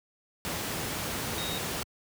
sine tone in noise, 3750 Hz, A#7, 10 cents sharp, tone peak -36 dBFS, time 1.38-1.58 s, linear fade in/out 0 ms, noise pink, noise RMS -33 dBFS, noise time 0.45-1.83 s, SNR -6 dB, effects high-pass 80 Hz 12 dB/octave

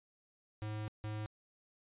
square tone bursts at uneven times, 107 Hz, A2, 48 cents flat, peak -39 dBFS, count 2, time 0.62-0.88 / 1.04-1.26 s, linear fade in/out 0 ms, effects resampled to 8000 Hz

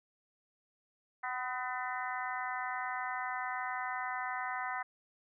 harmonic tone with a mistuned harmonic, 251.5 Hz, B3, 32 cents sharp, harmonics 3 / 4 / 5 / 6 / 7 / 8, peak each -40 / -41 / -42 / -43 / -43 / -44 dBFS, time 1.23-4.83 s, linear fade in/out 10 ms, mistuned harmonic 7, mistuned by +39 cents, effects none

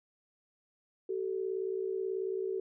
sine tone pair together, 381.6 / 440 Hz, G4 / A4, -47 / 0 cents, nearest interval major second, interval 247 cents, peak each -33 / -37 dBFS, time 1.09-2.6 s, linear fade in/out 5 ms, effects none

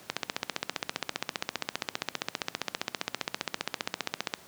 click train, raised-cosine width 0.2 ms, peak -10 dBFS, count 65, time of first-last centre 0.1-4.338 s, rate 15.1 Hz, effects pink hiss -52 dBFS RMS until 4.47 s + high-pass 150 Hz 12 dB/octave

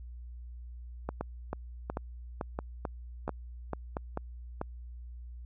two click trains, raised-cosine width 1 ms, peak -19 / -19 dBFS, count 9 / 5, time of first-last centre 1.09-4.614 / 1.21-3.969 s, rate 2.27 / 1.45 Hz, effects added 60 Hz sine -42 dBFS peak until 5.45 s

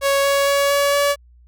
sawtooth tone with pitch steps, 555 / 558.9 / 562.7 / 566.7 / 570.6 Hz, C#5 / C#5 / C#5 / C#5 / C#5, +2 / +14 / +26 / +38 / +50 cents, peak -11 dBFS, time 0.01-1.16 s, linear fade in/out 50 ms, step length 230 ms, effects added 60 Hz sine -46 dBFS peak until 1.47 s

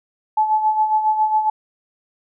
sine tone with tremolo, 863 Hz, A5, 34 cents flat, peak -12 dBFS, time 0.37-1.5 s, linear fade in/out 5 ms, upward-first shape sine, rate 7.3 Hz, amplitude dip 60%, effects none

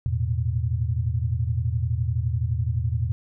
sine chord, E suspended fourth, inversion none, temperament equal with one note detuned, 82.41 / 110 / 121.77 Hz, E2 / A2 / B2, 0 / 0 / -24 cents, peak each -26 dBFS, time 0.06-3.12 s, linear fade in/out 0 ms, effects none

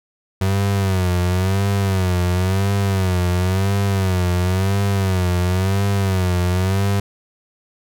35% pulse tone with vibrato, 94.2 Hz, F#2, 32 cents sharp, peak -14 dBFS, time 0.41-7 s, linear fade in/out 5 ms, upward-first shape sine, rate 0.96 Hz, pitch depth 99 cents each way, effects none

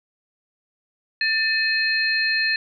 sine tone cluster, 1780 / 2546 / 4186 Hz, A6 / D#7 / C8, +20 / +39 / 0 cents, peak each -21 / -25 / -24 dBFS, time 1.21-2.56 s, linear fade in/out 2 ms, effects none

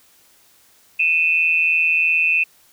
sine tone pair together, 2489 / 2652 Hz, D#7 / E7, 0 / +10 cents, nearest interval minor second, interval 110 cents, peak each -17 dBFS, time 0.99-2.44 s, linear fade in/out 10 ms, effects white hiss -54 dBFS RMS until 2.72 s

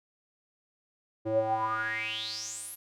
square tone with band-pass filter sweep, 110 Hz, A2, in tune, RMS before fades -32 dBFS, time 1.25-2.76 s, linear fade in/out 20 ms, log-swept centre 420 to 12000 Hz, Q 9.7, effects none

